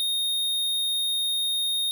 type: tone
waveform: square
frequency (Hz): 3703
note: A#7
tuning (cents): -12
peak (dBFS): -24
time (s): 0-1.91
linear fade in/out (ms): 0
effects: 10-bit